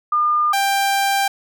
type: tone pair in turn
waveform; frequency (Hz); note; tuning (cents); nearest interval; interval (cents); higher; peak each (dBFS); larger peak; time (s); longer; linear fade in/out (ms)
sine / sawtooth; 1209 / 790.4; D6 / G5; +50 / +14; perfect fifth; 736; first; -14 / -12; second; 0.12-0.53 / 0.53-1.28; second; 5
effects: none